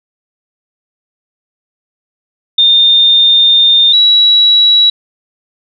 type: tone pair in turn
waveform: sine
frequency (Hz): 3630 / 3900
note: A#7 / B7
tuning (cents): -47 / -23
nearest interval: minor second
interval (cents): 124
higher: second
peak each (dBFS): -4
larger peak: neither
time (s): 2.58-3.93 / 3.93-4.9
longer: first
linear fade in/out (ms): 5
effects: none